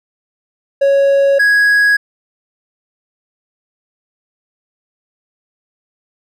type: tone pair in turn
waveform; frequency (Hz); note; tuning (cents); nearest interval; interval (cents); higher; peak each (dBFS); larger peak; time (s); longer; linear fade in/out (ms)
triangle; 554.4 / 1661.3; C#5 / G#6; 0 / 0; octave + perfect fifth; 1900; second; -6; neither; 0.81-1.39 / 1.39-1.97; neither; 10
effects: none